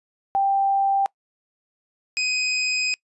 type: tone pair in turn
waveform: sine / 25% pulse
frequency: 787 / 2509 Hz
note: G5 / D#7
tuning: +7 / +14 cents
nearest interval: octave + minor sixth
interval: 2007 cents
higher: second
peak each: -17 dBFS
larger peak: neither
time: 0.35-1.06 / 2.17-2.94 s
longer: second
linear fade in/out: 0 ms
effects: noise-tail reverb RT60 0.1 s tail -24 dB re dry + resampled to 24000 Hz